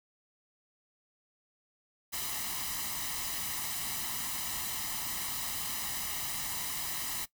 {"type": "noise with comb filter", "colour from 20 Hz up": "white", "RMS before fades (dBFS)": -36, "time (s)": [2.12, 7.26], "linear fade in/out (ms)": 20, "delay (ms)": 1, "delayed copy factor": 0.65, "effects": ["noise-tail reverb RT60 0.1 s tail -19 dB re dry"]}